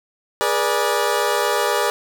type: chord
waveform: 20% pulse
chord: G# diminished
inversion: none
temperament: equal with one note detuned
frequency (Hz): 415.3 / 483.4 / 587.3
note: G#4 / B4 / D5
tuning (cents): 0 / -37 / 0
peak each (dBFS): -17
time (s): 0.41-1.9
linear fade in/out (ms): 0
effects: none